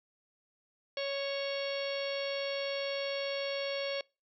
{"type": "harmonic tone with a mistuned harmonic", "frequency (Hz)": 554.4, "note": "C#5", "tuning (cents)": 0, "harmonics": [1, 2, 3, 4, 5, 6, 7, 8, 10], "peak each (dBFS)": [-34, -48, -47, -43, -44, -44, -50, -43, -49], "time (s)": [0.97, 4.01], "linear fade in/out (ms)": 2, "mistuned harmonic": 7, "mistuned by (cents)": -37, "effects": ["noise-tail reverb RT60 0.3 s tail -26 dB re dry"]}